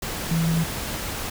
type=tone in noise; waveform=sine; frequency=164.3 Hz; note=E3; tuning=5 cents flat; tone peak=-19 dBFS; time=0.31-0.64 s; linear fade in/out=5 ms; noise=pink; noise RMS=-30 dBFS; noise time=0.02-1.3 s; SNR=+8 dB; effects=none